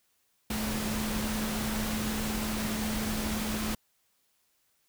sine tone in noise, 215.5 Hz, A3, 36 cents flat, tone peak -32 dBFS, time 0.5-3.75 s, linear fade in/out 5 ms, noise pink, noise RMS -34 dBFS, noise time 0.5-3.75 s, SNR -1 dB, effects white hiss -72 dBFS RMS until 4.88 s

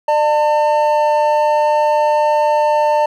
triangle tone pair together, 600.1 / 898 Hz, D5 / A5, +37 / +35 cents, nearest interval perfect fifth, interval 698 cents, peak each -12 dBFS, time 0.08-3.06 s, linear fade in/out 5 ms, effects none

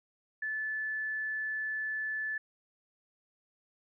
sine tone, 1740 Hz, A6, 20 cents flat, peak -32 dBFS, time 0.42-2.38 s, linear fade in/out 5 ms, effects none

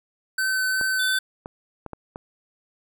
square tone with vibrato, 1527 Hz, G6, 46 cents flat, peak -22 dBFS, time 0.38-1.19 s, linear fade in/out 5 ms, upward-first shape triangle, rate 2.7 Hz, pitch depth 12 cents each way
clicks, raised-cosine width 1 ms, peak -20 dBFS, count 5, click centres 0.812 / 1.459 / 1.863 / 1.933 / 2.159 s
square tone, 3500 Hz, A7, 10 cents flat, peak -27 dBFS, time 0.99-1.19 s, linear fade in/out 10 ms
effects none

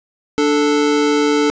square tone pair together, 293.7 / 440 Hz, D4 / A4, 0 / 0 cents, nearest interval perfect fifth, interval 700 cents, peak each -16 dBFS, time 0.38-1.5 s, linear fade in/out 0 ms, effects resampled to 16000 Hz + 7-bit

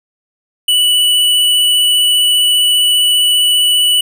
square tone with vibrato, 2960 Hz, F#7, in tune, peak -9 dBFS, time 0.68-4.01 s, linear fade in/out 5 ms, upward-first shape sine, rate 15 Hz, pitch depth 11 cents each way, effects none

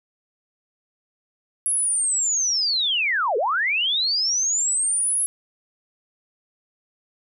sine linear two-way sweep, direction down then up, 10900 to 397.7 to 10900 Hz, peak -19 dBFS, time 1.66-5.26 s, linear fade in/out 0 ms, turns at 3.37 s, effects none

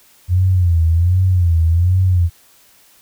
sine tone with vibrato, 87.31 Hz, F2, in tune, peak -10 dBFS, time 0.28-2.3 s, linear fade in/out 50 ms, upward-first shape sine, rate 1.3 Hz, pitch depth 120 cents each way, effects white hiss -50 dBFS RMS until 3.01 s

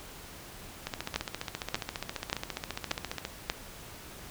two click trains, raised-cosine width 0.2 ms, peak -16 / -10 dBFS, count 36 / 5, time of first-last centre 0.87-3.251 / 1.16-3.499 s, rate 14.7 / 1.71 Hz, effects pink hiss -47 dBFS RMS until 4.3 s

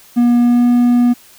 triangle tone with pitch glide, 240.2 to 242.6 Hz, B3 to B3, -48 to -31 cents, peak -6 dBFS, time 0.16-1.14 s, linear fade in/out 20 ms, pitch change +17 cents, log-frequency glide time 0.39-0.68 s, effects white hiss -44 dBFS RMS until 1.38 s

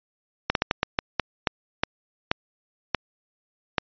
slowing click train, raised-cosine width 0.3 ms, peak -4 dBFS, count 12, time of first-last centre 0.5-3.782 s, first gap 52 ms, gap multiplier 1.32, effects resampled to 11025 Hz

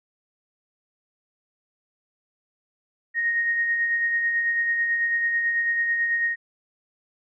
sine tone with tremolo, 1864.7 Hz, A#6, in tune, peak -19 dBFS, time 3.14-6.36 s, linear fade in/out 50 ms, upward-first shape sine, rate 9.1 Hz, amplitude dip 35%, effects none

